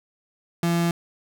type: tone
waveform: 35% pulse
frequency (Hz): 170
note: F3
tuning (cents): -46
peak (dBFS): -18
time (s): 0.63-0.91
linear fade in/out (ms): 2
effects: none